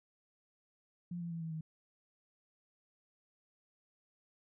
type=tone with pitch steps; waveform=sine; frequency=174.61 / 170.42 / 166.34 / 162.35 / 158.46 Hz; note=F3 / F3 / E3 / E3 / D#3; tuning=0 / -42 / +16 / -26 / +32 cents; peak=-38 dBFS; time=1.11-1.61 s; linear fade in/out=5 ms; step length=100 ms; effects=none